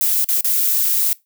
violet noise with dropouts, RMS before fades -17 dBFS, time 0.01-1.13 s, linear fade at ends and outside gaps 0 ms, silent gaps 0.244-0.288 / 0.408-0.445 s, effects noise-tail reverb RT60 0.2 s tail -21 dB re dry

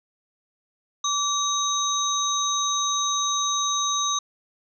sine tone cluster, 1155 / 3797 / 6240 Hz, D6 / A#7 / G8, -29 / +31 / -9 cents, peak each -26 dBFS, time 1.04-4.19 s, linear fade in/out 5 ms, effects none

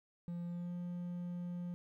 triangle tone with pitch glide, 173 to 175.92 Hz, F3 to F3, -16 to +13 cents, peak -37 dBFS, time 0.28-1.74 s, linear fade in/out 0 ms, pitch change +29 cents, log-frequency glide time 0.45-0.73 s, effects 13-bit

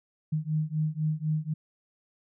sine beating tone pair, 152.9 / 156.9 Hz, D#3 / D#3, -30 / +15 cents, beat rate 4 Hz, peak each -29 / -29 dBFS, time 0.32-1.54 s, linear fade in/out 10 ms, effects none

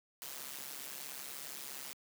white noise with amplitude modulation, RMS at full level -42 dBFS, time 0.22-1.93 s, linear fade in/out 0 ms, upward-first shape sine, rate 137 Hz, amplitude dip 80%, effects high-pass 150 Hz 12 dB/octave

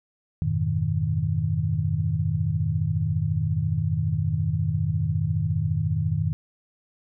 sine chord, F half-diminished seventh, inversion none, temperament equal with one note detuned, 89.3 / 103.83 / 123.47 / 155.56 Hz, F2 / Ab2 / Cb3 / Eb3, +39 / 0 / 0 / 0 cents, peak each -28 / -27 / -30 / -25 dBFS, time 0.42-6.33 s, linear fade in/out 0 ms, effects none

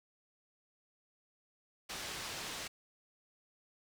white low-pass noise, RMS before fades -43 dBFS, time 1.89-2.68 s, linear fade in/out 10 ms, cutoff 5500 Hz, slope 12 dB/octave, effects none

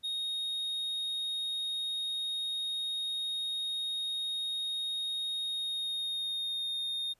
triangle tone with pitch glide, 3729 to 3684 Hz, A#7 to A#7, 0 to -21 cents, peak -31 dBFS, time 0.03-7.14 s, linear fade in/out 20 ms, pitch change -21 cents, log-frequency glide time 5.42-6.75 s, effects pink hiss -72 dBFS RMS until 7.19 s + resampled to 32000 Hz

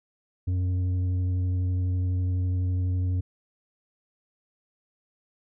sine tone with tanh clipping, 91.2 Hz, F#2, 24 cents flat, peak -24 dBFS, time 0.47-3.21 s, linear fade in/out 10 ms, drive 6 dB, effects none

